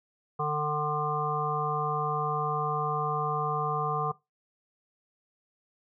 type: harmonic tone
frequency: 150 Hz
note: D3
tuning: 37 cents sharp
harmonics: 1 / 3 / 5 / 7 / 8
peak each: -33 / -33 / -33 / -33 / -33 dBFS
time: 0.39-4.12 s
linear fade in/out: 10 ms
effects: noise-tail reverb RT60 0.2 s tail -19 dB re dry